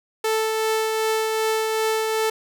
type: tone with tremolo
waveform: sawtooth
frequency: 440 Hz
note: A4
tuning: in tune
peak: -15 dBFS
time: 0.24-2.3 s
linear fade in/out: 5 ms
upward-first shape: triangle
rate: 2.6 Hz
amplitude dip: 30%
effects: none